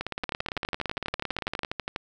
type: two click trains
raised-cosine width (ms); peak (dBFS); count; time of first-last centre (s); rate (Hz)
0.3; -13 / -14; 22 / 30; 0.24-1.961 / 0.01-1.648; 12.2 / 17.7
effects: none

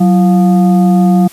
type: tone with frequency modulation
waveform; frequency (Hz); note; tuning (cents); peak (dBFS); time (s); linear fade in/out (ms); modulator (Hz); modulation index
sine; 185; F#3; 0; -5; 0-1.28; 10; 524; 0.57
effects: white hiss -37 dBFS RMS until 1.32 s + resampled to 32000 Hz

